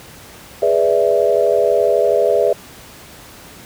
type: chord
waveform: sine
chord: E dominant seventh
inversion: first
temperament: equal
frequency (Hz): 415.3 / 493.9 / 587.3 / 659.3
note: G#4 / B4 / D5 / E5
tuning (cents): 0 / 0 / 0 / 0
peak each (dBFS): -17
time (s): 0.62-2.53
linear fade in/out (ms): 5
effects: pink hiss -39 dBFS RMS until 3.65 s + high-pass 60 Hz 12 dB/octave